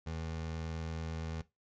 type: tone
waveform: 25% pulse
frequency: 81 Hz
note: E2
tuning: 30 cents flat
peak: -34 dBFS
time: 0.06-1.42 s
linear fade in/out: 10 ms
effects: noise-tail reverb RT60 0.2 s tail -17 dB re dry + resampled to 16000 Hz